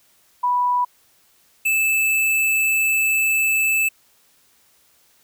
sine / square tone pair in turn, 984 / 2627 Hz, B5 / E7, -7 / -7 cents, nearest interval octave + perfect fourth, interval 1700 cents, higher second, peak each -16 / -17 dBFS, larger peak first, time 0.43-0.85 / 1.65-3.89 s, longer second, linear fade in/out 10 ms, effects white hiss -58 dBFS RMS until 5.23 s

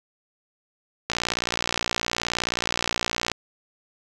click train, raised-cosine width 0.2 ms, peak -6 dBFS, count 132, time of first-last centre 1.1-3.317 s, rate 59.1 Hz, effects none

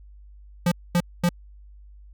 square tone bursts, 174.61 Hz, F3, in tune, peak -18 dBFS, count 3, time 0.66-1.291 s, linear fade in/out 5 ms, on 57 ms, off 230 ms, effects added 50 Hz sine -44 dBFS peak until 2.13 s

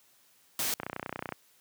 white noise, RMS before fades -31 dBFS, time 0.59-0.74 s, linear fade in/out 2 ms
click train, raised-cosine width 0.5 ms, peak -19 dBFS, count 17, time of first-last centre 0.8-1.323 s, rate 30.6 Hz
effects white hiss -64 dBFS RMS until 1.6 s + high-pass 100 Hz 12 dB/octave

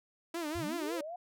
sawtooth tone with vibrato, 320 Hz, D#4, 49 cents sharp, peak -31 dBFS, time 0.34-1.01 s, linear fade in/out 5 ms, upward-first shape sine, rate 5.4 Hz, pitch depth 140 cents each way
sine linear sweep, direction up, 63.9 to 733 Hz, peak -39 dBFS, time 0.55-1.16 s, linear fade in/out 5 ms
effects none

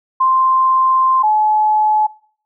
sine tone pair in turn, 1046 / 855.4 Hz, C6 / A5, -1 / -49 cents, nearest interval minor third, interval 348 cents, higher first, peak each -10 dBFS, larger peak neither, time 0.2-1.23 / 1.23-2.07 s, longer first, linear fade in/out 10 ms, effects noise-tail reverb RT60 0.5 s tail -22 dB re dry

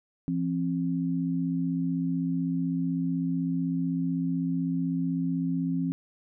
sine tone pair together, 170 / 265.9 Hz, F3 / C4, -46 / +28 cents, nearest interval minor sixth, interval 774 cents, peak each -28 dBFS, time 0.28-5.92 s, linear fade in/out 0 ms, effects none

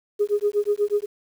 sine tone with tremolo, 413 Hz, G#4, 10 cents flat, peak -15 dBFS, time 0.19-1.06 s, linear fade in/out 20 ms, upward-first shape sine, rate 8.2 Hz, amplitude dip 100%, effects tanh soft clip ceiling -11 dBFS + 8-bit

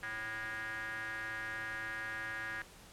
square tone with band-pass filter, 110 Hz, A2, in tune, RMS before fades -41 dBFS, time 0.03-2.62 s, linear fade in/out 0 ms, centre 1700 Hz, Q 7.3, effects pink hiss -56 dBFS RMS until 2.92 s + low-pass 12000 Hz 12 dB/octave

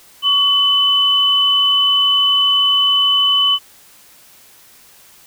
sine tone pair together, 1128 / 3011 Hz, C#6 / F#7, +30 / +30 cents, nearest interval octave + perfect fourth, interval 1700 cents, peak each -21 / -11 dBFS, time 0.22-3.59 s, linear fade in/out 50 ms, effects white hiss -46 dBFS RMS until 5.26 s

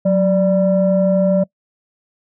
sine tone pair together, 185 / 587.3 Hz, F#3 / D5, 0 / 0 cents, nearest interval octave + minor sixth, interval 2000 cents, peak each -13 dBFS, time 0.05-1.44 s, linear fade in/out 10 ms, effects noise-tail reverb RT60 0.1 s tail -24 dB re dry + tanh soft clip ceiling -6 dBFS

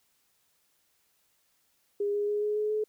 sine tone with pitch steps, 407.7 / 411.7 / 415.8 / 419.9 / 424 / 428.2 Hz, G#4 / G#4 / G#4 / G#4 / G#4 / A4, -32 / -15 / +2 / +19 / +36 / -47 cents, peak -26 dBFS, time 2-2.84 s, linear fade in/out 5 ms, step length 140 ms, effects white hiss -71 dBFS RMS until 2.88 s

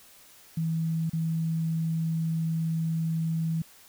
sine tone with dropouts, 162.5 Hz, E3, 24 cents flat, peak -25 dBFS, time 0.57-3.62 s, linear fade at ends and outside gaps 5 ms, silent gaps 1.097-1.132 s, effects white hiss -54 dBFS RMS until 3.88 s

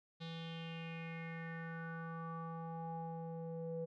square tone with low-pass filter sweep, 164.81 Hz, E3, in tune, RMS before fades -45 dBFS, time 0.2-3.86 s, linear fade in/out 20 ms, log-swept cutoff 3800 to 500 Hz, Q 5.4, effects none

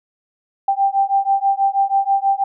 sine beating tone pair, 784 / 790.2 Hz, G5 / G5, 0 / +14 cents, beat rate 6.2 Hz, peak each -17 dBFS, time 0.68-2.44 s, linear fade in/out 5 ms, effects none

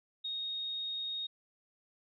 sine tone, 3729 Hz, A#7, in tune, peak -35 dBFS, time 0.24-1.27 s, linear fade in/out 10 ms, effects none

